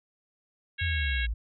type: harmonic tone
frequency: 548 Hz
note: C#5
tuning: 20 cents flat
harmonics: 3 / 4 / 5 / 6 / 7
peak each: -33 / -35 / -37 / -39 / -40 dBFS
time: 0.78-1.27 s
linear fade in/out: 20 ms
type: linear sweep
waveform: sine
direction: down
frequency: 88 to 53 Hz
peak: -27 dBFS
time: 0.81-1.34 s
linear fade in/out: 10 ms
effects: none